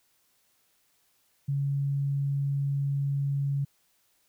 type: tone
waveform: sine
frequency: 140 Hz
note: C#3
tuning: 18 cents sharp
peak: -25 dBFS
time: 1.48-3.65 s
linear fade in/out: 10 ms
effects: white hiss -69 dBFS RMS until 4.28 s